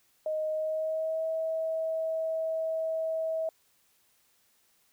sine tone with pitch glide, 622.3 to 644.2 Hz, D#5 to E5, 0 to -40 cents, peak -28 dBFS, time 0.26-3.49 s, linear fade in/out 2 ms, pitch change +60 cents, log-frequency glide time 0.5-1.24 s, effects white hiss -68 dBFS RMS until 4.92 s

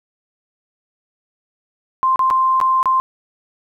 sine tone with dropouts, 1046.5 Hz, C6, in tune, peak -12 dBFS, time 2.03-3 s, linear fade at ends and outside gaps 0 ms, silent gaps 2.159-2.193 / 2.302-2.309 / 2.602-2.613 / 2.829-2.857 s, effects 9-bit

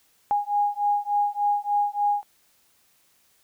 sine beating tone pair, 820 / 823.4 Hz, G#5 / G#5, -22 / -15 cents, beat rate 3.4 Hz, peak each -24 / -24 dBFS, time 0.31-2.23 s, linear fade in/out 0 ms, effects white hiss -63 dBFS RMS until 3.43 s

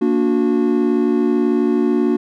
triangle chord, Bb augmented, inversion none, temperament just, 233.1 / 291.4 / 364.2 Hz, Bb3 / D4 / F#4, 0 / -13 / -27 cents, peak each -16 dBFS, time 0.01-2.17 s, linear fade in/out 10 ms, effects none

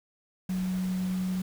sine tone in noise, 185 Hz, F#3, in tune, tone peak -27 dBFS, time 0.49-1.42 s, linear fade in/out 5 ms, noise pink, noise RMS -45 dBFS, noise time 0.49-1.42 s, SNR +15 dB, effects none

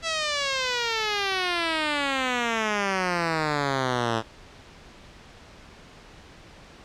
5% pulse exponential sweep, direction down, 668 to 109.9 Hz, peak -12 dBFS, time 0.02-4.23 s, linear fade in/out 50 ms, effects pink hiss -48 dBFS RMS until 6.84 s + low-pass 5000 Hz 12 dB/octave

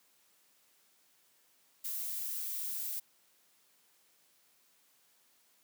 violet noise, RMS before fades -38 dBFS, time 1.84-3 s, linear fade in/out 10 ms, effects white hiss -69 dBFS RMS until 5.63 s + high-pass 150 Hz 12 dB/octave

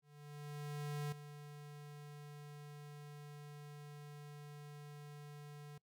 square tone with ADSR envelope, 146.83 Hz, D3, in tune, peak -39 dBFS, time 0.02-5.78 s, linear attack 1100 ms, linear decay 6 ms, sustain -12 dB, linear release 5 ms, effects noise-tail reverb RT60 0.1 s tail -24 dB re dry

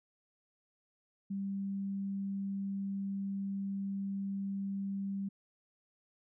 sine tone, 196.7 Hz, G3, 6 cents sharp, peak -34 dBFS, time 1.3-5.29 s, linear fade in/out 10 ms, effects none

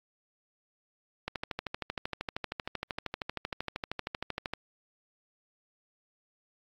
click train, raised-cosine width 0.3 ms, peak -17 dBFS, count 43, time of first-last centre 1.28-4.536 s, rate 12.9 Hz, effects AAC 64 kbps

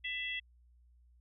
harmonic tone, 666 Hz, E5, 18 cents sharp, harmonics 3 / 4 / 5, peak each -39 / -40 / -41 dBFS, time 0.04-0.4 s, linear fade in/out 10 ms, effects added 60 Hz sine -61 dBFS peak until 1.2 s

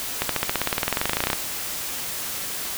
accelerating click train, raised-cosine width 0.3 ms, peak -5 dBFS, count 24, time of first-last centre 0.22-1.331 s, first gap 73 ms, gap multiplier 0.96, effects white hiss -30 dBFS RMS until 2.77 s

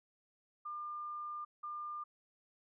sine tone bursts at uneven times, 1200 Hz, D6, 37 cents sharp, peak -40 dBFS, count 2, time 0.65-1.45 / 1.63-2.04 s, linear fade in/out 10 ms, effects none

